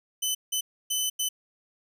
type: tone bursts at uneven times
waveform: 15% pulse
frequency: 3022 Hz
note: F#7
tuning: 36 cents sharp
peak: -18 dBFS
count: 4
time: 0.22-0.35 / 0.52-0.61 / 0.9-1.1 / 1.19-1.29 s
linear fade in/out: 10 ms
effects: none